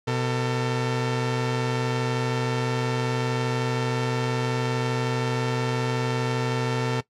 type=tone pair together; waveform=sawtooth; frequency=125.5 / 448.9 Hz; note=B2 / A4; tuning=+28 / +35 cents; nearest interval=octave + minor seventh; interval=2207 cents; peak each=-21 / -23 dBFS; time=0.07-7.01 s; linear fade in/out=10 ms; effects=noise-tail reverb RT60 0.1 s tail -17 dB re dry + low-pass 6000 Hz 12 dB/octave